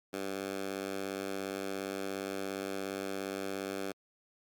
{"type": "tone with high-pass filter", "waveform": "10% pulse", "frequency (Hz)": 97.2, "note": "G2", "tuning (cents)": -14, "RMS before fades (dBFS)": -38, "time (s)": [0.13, 3.92], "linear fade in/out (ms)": 5, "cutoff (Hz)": 290, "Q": 0.97, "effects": ["Opus 48 kbps"]}